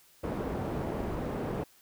white low-pass noise, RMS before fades -34 dBFS, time 0.23-1.64 s, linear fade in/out 10 ms, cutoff 500 Hz, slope 12 dB/octave, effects white hiss -61 dBFS RMS until 1.81 s

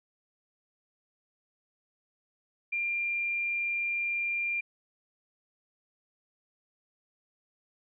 sine tone, 2389 Hz, D7, 29 cents sharp, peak -28 dBFS, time 2.72-4.61 s, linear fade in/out 10 ms, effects none

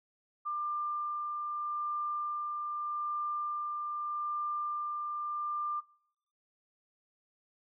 sine tone with tremolo, 1193 Hz, D6, 27 cents sharp, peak -31 dBFS, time 0.45-5.81 s, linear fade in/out 20 ms, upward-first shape sine, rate 0.81 Hz, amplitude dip 25%, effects noise-tail reverb RT60 0.8 s tail -25 dB re dry

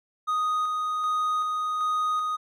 triangle tone with tremolo, 1244.5 Hz, D#6, in tune, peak -21 dBFS, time 0.27-2.37 s, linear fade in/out 20 ms, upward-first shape square, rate 1.3 Hz, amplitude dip 25%, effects none

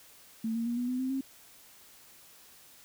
sine tone with pitch steps, 223.7 / 230.5 / 237.6 / 244.8 / 252.3 / 259.9 / 267.9 Hz, A3 / A#3 / A#3 / B3 / B3 / C4 / C4, +29 / -19 / +33 / -15 / +37 / -11 / +41 cents, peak -29 dBFS, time 0.44-1.21 s, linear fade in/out 5 ms, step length 110 ms, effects white hiss -56 dBFS RMS until 2.84 s

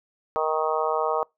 harmonic tone, 156.7 Hz, D#3, 13 cents sharp, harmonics 3 / 4 / 5 / 6 / 7 / 8, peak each -27 / -28 / -29 / -30 / -30 / -31 dBFS, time 0.36-1.23 s, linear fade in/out 0 ms, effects noise-tail reverb RT60 0.2 s tail -26 dB re dry

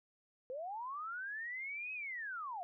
sine linear two-way sweep, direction up then down, 490 to 2567 to 676 Hz, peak -40 dBFS, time 0.5-2.63 s, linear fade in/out 0 ms, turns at 1.93 s, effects none

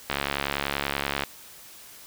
click train, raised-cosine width 0.3 ms, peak -9 dBFS, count 81, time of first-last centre 0.1-1.236 s, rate 70.4 Hz, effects white hiss -47 dBFS RMS until 2.06 s

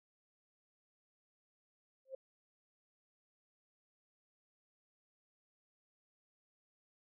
sine tone with exponential growth, 530 Hz, C5, 22 cents sharp, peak -38 dBFS, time 2.05-2.15 s, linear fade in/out 5 ms, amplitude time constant 20 ms, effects none

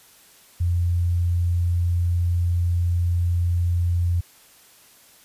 sine tone, 86.9 Hz, F2, 8 cents flat, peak -18 dBFS, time 0.6-4.21 s, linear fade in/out 10 ms, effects white hiss -52 dBFS RMS until 5.24 s + resampled to 32000 Hz

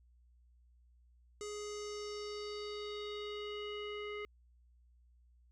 square tone with low-pass filter sweep, 416.9 Hz, G#4, 7 cents sharp, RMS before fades -43 dBFS, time 1.41-4.25 s, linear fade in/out 0 ms, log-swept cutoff 7200 to 2400 Hz, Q 3.8, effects added 60 Hz sine -63 dBFS peak until 5.51 s

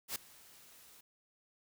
white noise with ADSR envelope, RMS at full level -36 dBFS, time 0.08-1.01 s, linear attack 77 ms, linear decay 4 ms, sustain -23 dB, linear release 7 ms, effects none

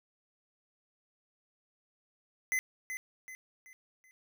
square tone with echo, 2039 Hz, C7, 45 cents flat, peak -29 dBFS, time 2.52-2.59 s, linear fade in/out 0 ms, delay 380 ms, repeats 4, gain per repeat -8 dB, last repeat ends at 4.11 s, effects none

